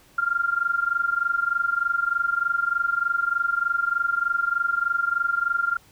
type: tone with amplitude modulation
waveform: sine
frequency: 1392 Hz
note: F6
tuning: 6 cents flat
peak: -17 dBFS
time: 0.18-5.77 s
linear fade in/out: 5 ms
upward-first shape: sine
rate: 23.3 Hz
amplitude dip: 85%
effects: pink hiss -55 dBFS RMS until 5.91 s